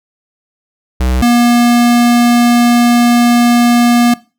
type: tone pair in turn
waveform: square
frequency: 63.1 / 239.3 Hz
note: B1 / A#3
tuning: +38 / +46 cents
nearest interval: octave + major seventh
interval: 2308 cents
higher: second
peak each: -11 / -7 dBFS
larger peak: second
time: 1-1.22 / 1.22-4.14 s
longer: second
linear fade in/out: 5 ms
effects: noise-tail reverb RT60 0.3 s tail -20 dB re dry